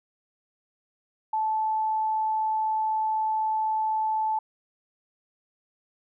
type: tone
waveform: sine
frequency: 872 Hz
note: A5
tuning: 16 cents flat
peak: -23 dBFS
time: 1.33-4.39 s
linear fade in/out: 5 ms
effects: none